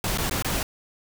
pink noise with dropouts, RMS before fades -26 dBFS, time 0.04-0.63 s, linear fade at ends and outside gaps 2 ms, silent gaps 0.175-0.183 / 0.297-0.31 / 0.424-0.446 s, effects none

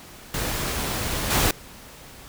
pink noise with level steps, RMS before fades -27 / -20 dBFS, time 0.34-1.51 s, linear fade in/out 2 ms, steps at 1.3 s, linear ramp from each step 10 ms, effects pink hiss -44 dBFS RMS until 2.28 s

